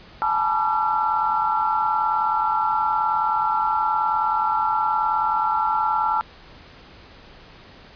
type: tone cluster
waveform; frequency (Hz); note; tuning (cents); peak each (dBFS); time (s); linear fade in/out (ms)
sine; 835 / 874 / 964 / 1179 / 1355; G#5 / A5 / B5 / D6 / E6; +9 / -12 / -42 / +6 / +47; -29 / -22 / -27 / -31 / -23; 0.22-6.21; 0
effects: pink hiss -46 dBFS RMS until 7.95 s + resampled to 11025 Hz